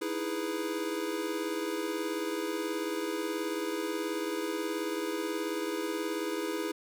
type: chord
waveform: square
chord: E major seventh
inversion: third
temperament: equal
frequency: 311.1 / 329.6 / 415.3 / 493.9 Hz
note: D#4 / E4 / G#4 / B4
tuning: 0 / 0 / 0 / 0 cents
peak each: -40 / -36 / -37 / -40 dBFS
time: 0.01-6.72 s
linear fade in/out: 10 ms
effects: none